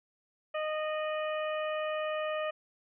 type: harmonic tone with a mistuned harmonic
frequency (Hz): 617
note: D#5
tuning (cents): -15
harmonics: 1 / 2 / 3 / 4 / 5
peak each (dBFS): -32 / -38 / -42 / -44 / -46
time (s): 0.54-2.51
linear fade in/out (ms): 10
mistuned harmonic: 5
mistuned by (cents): -64
effects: none